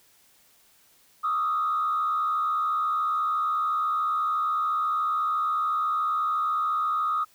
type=tone with frequency modulation; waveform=sine; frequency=1244.5 Hz; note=D#6; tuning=in tune; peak=-22 dBFS; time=1.23-7.25 s; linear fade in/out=20 ms; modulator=74 Hz; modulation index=0.74; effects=tanh soft clip ceiling -18 dBFS + white hiss -60 dBFS RMS until 7.34 s